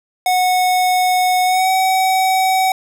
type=tone with pitch glide; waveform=square; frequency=734 to 755.5 Hz; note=F#5 to F#5; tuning=-14 to +36 cents; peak=-13 dBFS; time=0.26-2.72 s; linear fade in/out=2 ms; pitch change=+50 cents; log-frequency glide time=1.45-1.69 s; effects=none